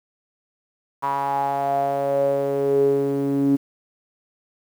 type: tone with band-pass filter sweep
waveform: sawtooth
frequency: 139.4 Hz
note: C#3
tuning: 10 cents sharp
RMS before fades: -21 dBFS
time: 1.02-3.57 s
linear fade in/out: 20 ms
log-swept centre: 1000 to 290 Hz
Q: 8.4
effects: 8-bit